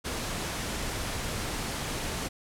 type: noise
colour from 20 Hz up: pink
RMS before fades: -33 dBFS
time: 0.04-2.29 s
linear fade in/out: 20 ms
effects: low-pass 11000 Hz 12 dB/octave